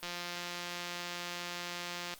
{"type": "click train", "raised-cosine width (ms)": 0.2, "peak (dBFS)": -22, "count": 370, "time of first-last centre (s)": [0.03, 2.139], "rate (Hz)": 175, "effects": ["white hiss -56 dBFS RMS until 2.19 s", "Opus 32 kbps"]}